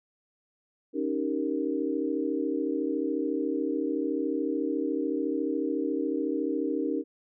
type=chord; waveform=sine; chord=Eb dominant seventh; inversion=third; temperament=equal; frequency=277.2 / 311.1 / 392 / 466.2 Hz; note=Db4 / Eb4 / G4 / Bb4; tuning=0 / 0 / 0 / 0 cents; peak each=-31 / -30 / -34 / -33 dBFS; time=0.93-7.04 s; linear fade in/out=50 ms; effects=none